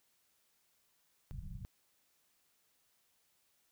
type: low-pass noise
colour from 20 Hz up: pink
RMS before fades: -45 dBFS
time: 1.31-1.65 s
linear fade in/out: 0 ms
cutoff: 190 Hz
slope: 96 dB/octave
effects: white hiss -75 dBFS RMS until 3.71 s